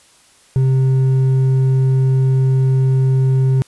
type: tone with hard clipping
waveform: sine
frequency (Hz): 131.8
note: C3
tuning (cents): +13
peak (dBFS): -12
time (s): 0.56-3.62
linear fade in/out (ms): 0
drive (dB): 4
effects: white hiss -50 dBFS RMS until 3.67 s + resampled to 24000 Hz